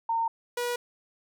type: tone pair in turn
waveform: sine / sawtooth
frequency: 914 / 484.2 Hz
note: A#5 / B4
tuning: -34 / -34 cents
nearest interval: major seventh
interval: 1100 cents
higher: first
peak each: -24 dBFS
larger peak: neither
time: 0.09-0.28 / 0.57-0.76 s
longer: neither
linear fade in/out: 5 ms
effects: none